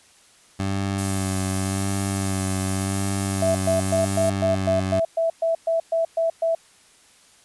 20% pulse tone with vibrato, 96.5 Hz, G2, 27 cents flat, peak -18 dBFS, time 0.59-5 s, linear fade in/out 10 ms, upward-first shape sine, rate 0.89 Hz, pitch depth 30 cents each way
white high-pass noise, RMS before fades -30 dBFS, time 0.98-4.3 s, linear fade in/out 5 ms, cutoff 7000 Hz, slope 12 dB/octave
sine tone bursts, 659 Hz, E5, 1 cent flat, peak -18 dBFS, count 13, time 3.42-6.55 s, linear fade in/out 5 ms, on 130 ms, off 120 ms
effects white hiss -54 dBFS RMS until 7.44 s + resampled to 24000 Hz

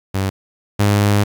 sawtooth tone pair in turn, 96.5 / 102.45 Hz, G2 / G#2, -27 / -23 cents, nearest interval minor second, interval 104 cents, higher second, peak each -13 / -8 dBFS, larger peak second, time 0.14-0.3 / 0.79-1.24 s, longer second, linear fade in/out 10 ms, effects 8-bit

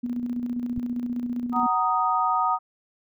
sine tone with tremolo, 242.8 Hz, B3, 29 cents flat, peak -24 dBFS, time 0.03-1.67 s, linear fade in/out 10 ms, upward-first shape square, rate 15 Hz, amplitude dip 45%
click, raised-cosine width 5 ms, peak -21 dBFS, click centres 0.778 s
sine chord, D# minor, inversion first, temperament just, 746.7 / 933.4 / 1244.5 Hz, F#5 / A#5 / D#6, +16 / +2 / 0 cents, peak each -26 / -25 / -23 dBFS, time 1.52-2.59 s, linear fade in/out 50 ms
effects none

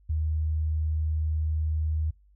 sine tone, 78 Hz, D#2, 5 cents sharp, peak -24 dBFS, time 0.09-2.11 s, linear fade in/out 10 ms, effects noise-tail reverb RT60 0.2 s tail -26 dB re dry + added 50 Hz sine -56 dBFS peak until 2.35 s

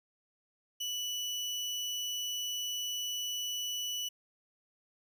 30% pulse tone, 2960 Hz, F#7, in tune, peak -31 dBFS, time 0.8-4.09 s, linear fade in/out 10 ms, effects none

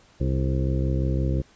harmonic tone with a mistuned harmonic, 65.8 Hz, C2, 10 cents sharp, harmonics 1 / 2 / 3 / 4 / 5 / 6 / 7 / 8, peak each -24 / -25 / -32 / -35 / -32 / -38 / -41 / -36 dBFS, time 0.2-1.42 s, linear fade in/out 10 ms, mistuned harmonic 6, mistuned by +36 cents, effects pink hiss -56 dBFS RMS until 1.55 s + resampled to 16000 Hz

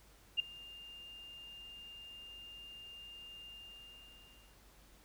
sine tone with ADSR envelope, 2805 Hz, F7, 7 cents sharp, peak -26 dBFS, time 0.37-4.59 s, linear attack 26 ms, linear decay 8 ms, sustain -23 dB, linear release 1100 ms, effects added 50 Hz sine -64 dBFS peak until 5.04 s + pink hiss -64 dBFS RMS until 5.04 s

